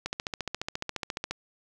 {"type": "click train", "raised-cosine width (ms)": 0.2, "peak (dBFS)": -14, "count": 19, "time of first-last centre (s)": [0.06, 1.31], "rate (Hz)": 14.4, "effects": []}